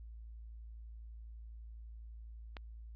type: click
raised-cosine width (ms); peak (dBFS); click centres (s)
0.3; -29; 2.568
effects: added 56 Hz sine -47 dBFS peak until 2.95 s + resampled to 11025 Hz